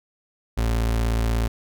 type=tone; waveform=35% pulse; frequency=56.6 Hz; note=A1; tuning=50 cents sharp; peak=-18 dBFS; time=0.57-1.48 s; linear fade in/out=10 ms; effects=none